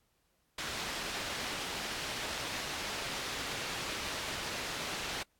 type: low-pass noise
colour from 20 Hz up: white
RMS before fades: -39 dBFS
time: 0.58-5.23 s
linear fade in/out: 5 ms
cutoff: 4200 Hz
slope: 12 dB/octave
effects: pink hiss -75 dBFS RMS until 5.39 s + AAC 64 kbps